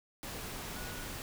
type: tone in noise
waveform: sine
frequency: 1464 Hz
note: F#6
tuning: 19 cents flat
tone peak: -49 dBFS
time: 0.76-1.06 s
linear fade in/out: 0 ms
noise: pink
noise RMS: -42 dBFS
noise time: 0.23-1.22 s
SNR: -10 dB
effects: none